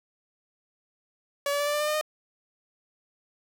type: tone with pitch steps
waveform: sawtooth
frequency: 568 / 574.3 / 580.6 / 587 / 593.5 / 600 / 606.7 / 613.4 Hz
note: C#5 / D5 / D5 / D5 / D5 / D5 / D#5 / D#5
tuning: +42 / -39 / -20 / -1 / +18 / +37 / -44 / -25 cents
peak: -21 dBFS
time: 1.46-2.012 s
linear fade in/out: 2 ms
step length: 69 ms
effects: none